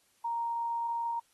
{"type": "tone", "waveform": "sine", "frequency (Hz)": 932.3, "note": "A#5", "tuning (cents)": 0, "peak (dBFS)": -30, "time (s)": [0.24, 1.2], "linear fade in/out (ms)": 10, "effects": ["white hiss -69 dBFS RMS until 1.33 s", "AAC 32 kbps"]}